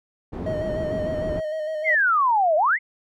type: low-pass noise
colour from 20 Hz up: white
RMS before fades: -30 dBFS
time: 0.32-1.41 s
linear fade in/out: 20 ms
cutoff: 330 Hz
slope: 12 dB/octave
type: tone with vibrato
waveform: triangle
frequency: 622.3 Hz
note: D#5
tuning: in tune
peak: -23 dBFS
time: 0.46-1.95 s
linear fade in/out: 5 ms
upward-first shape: square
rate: 6.6 Hz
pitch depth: 30 cents each way
type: exponential two-way sweep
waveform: sine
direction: down then up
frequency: 2217 to 598 to 2217 Hz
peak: -16 dBFS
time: 1.84-2.79 s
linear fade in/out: 50 ms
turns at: 2.56 s
effects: none